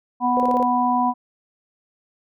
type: harmonic tone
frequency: 246.9 Hz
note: B3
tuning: in tune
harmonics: 1 / 3 / 4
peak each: -22 / -21 / -20 dBFS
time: 0.2-1.14 s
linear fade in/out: 50 ms
type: tone bursts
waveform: sine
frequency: 507 Hz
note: B4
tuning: 45 cents sharp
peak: -21 dBFS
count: 5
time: 0.37-0.627 s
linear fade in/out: 0 ms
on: 29 ms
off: 28 ms
effects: none